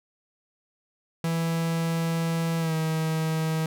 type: tone with pitch glide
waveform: 45% pulse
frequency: 165.1 to 159.38 Hz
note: E3 to D#3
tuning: +3 to +42 cents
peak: -24 dBFS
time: 1.24-3.66 s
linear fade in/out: 2 ms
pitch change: -61 cents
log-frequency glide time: 2.59-2.74 s
effects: none